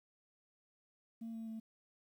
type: tone with pitch steps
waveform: sine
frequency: 227.5 / 225 / 222.6 Hz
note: A#3 / A3 / A3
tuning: -42 / +39 / +20 cents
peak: -40 dBFS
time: 1.21-1.6 s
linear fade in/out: 10 ms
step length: 130 ms
effects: tanh soft clip ceiling -40 dBFS + 12-bit